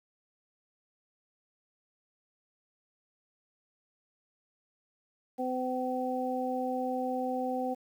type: harmonic tone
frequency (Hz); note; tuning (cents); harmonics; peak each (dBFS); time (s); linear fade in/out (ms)
254.8; C4; -46; 1 / 2 / 3; -34 / -34 / -34; 5.38-7.75; 20
effects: 10-bit